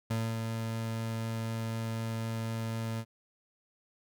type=tone with ADSR envelope; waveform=30% pulse; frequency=113 Hz; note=A2; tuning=47 cents sharp; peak=-26 dBFS; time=0.1-3.05 s; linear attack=9 ms; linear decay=250 ms; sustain=-4 dB; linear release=60 ms; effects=none